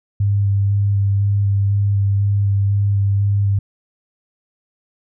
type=tone with vibrato; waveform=sine; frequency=100.2 Hz; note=G2; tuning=38 cents sharp; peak=-13 dBFS; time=0.2-3.59 s; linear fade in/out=5 ms; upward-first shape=square; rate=2 Hz; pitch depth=12 cents each way; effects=none